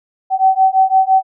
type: beating tone pair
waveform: sine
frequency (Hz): 760 / 765.9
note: F#5 / G5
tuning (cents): +46 / -40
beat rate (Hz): 5.9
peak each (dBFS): -12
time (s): 0.3-1.23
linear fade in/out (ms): 50
effects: none